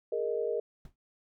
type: chord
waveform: sine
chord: Ab suspended second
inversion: none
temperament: equal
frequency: 415.3 / 466.2 / 622.3 Hz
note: Ab4 / Bb4 / Eb5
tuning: 0 / 0 / 0 cents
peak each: -34 / -31 / -36 dBFS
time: 0.12-0.6 s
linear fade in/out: 5 ms
type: noise with exponential decay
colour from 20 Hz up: brown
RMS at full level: -44 dBFS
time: 0.85-0.96 s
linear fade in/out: 2 ms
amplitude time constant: 22 ms
effects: none

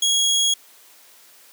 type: tone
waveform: 25% pulse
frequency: 3314 Hz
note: G#7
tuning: 4 cents flat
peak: -13 dBFS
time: 0.02-0.54 s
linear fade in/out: 5 ms
effects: white hiss -50 dBFS RMS until 1.52 s + high-pass 300 Hz 12 dB/octave

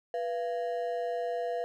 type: ring-modulated tone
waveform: triangle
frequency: 587.3 Hz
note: D5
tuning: in tune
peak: -25 dBFS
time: 0.14-1.64 s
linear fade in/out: 0 ms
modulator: 97.9 Hz
effects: none

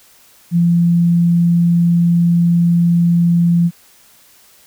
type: tone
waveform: sine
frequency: 171.3 Hz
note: F3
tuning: 33 cents flat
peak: -9 dBFS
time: 0.51-3.71 s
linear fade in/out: 50 ms
effects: white hiss -48 dBFS RMS until 4.66 s

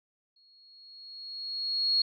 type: tone with exponential growth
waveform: sine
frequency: 4311 Hz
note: C#8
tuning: 49 cents flat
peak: -21 dBFS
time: 0.36-2.02 s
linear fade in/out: 5 ms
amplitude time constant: 360 ms
effects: none

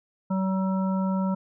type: harmonic tone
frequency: 190 Hz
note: F#3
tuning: 46 cents sharp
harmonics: 1 / 3 / 5 / 7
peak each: -23 / -34 / -34 / -39 dBFS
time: 0.3-1.35 s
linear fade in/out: 10 ms
effects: none

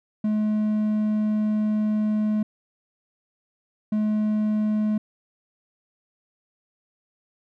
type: tone bursts at uneven times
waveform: triangle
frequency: 213.2 Hz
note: G#3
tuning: 46 cents sharp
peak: -18 dBFS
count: 2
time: 0.24-2.43 / 3.92-4.98 s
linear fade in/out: 5 ms
effects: none

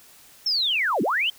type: linear two-way sweep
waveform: sine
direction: down then up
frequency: 5460 to 170.6 to 3193 Hz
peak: -20 dBFS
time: 0.46-1.3 s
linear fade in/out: 5 ms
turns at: 1.02 s
effects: white hiss -51 dBFS RMS until 1.38 s

